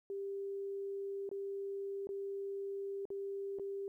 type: tone with dropouts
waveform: sine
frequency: 395.4 Hz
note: G4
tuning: 15 cents sharp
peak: -38 dBFS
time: 0.1-3.88 s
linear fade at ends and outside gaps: 1 ms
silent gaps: 1.291-1.314 / 2.071-2.09 / 3.054-3.103 / 3.587-3.596 s
effects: 13-bit